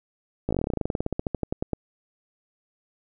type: slowing click train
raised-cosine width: 2 ms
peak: -12 dBFS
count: 26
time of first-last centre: 0.49-1.733 s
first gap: 17 ms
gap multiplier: 1.08
effects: none